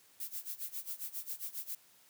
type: noise with tremolo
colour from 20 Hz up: violet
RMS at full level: -39 dBFS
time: 0.2-1.75 s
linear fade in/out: 2 ms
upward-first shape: sine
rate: 7.4 Hz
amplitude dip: 90%
effects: white hiss -64 dBFS RMS until 2.09 s + high-pass 80 Hz 12 dB/octave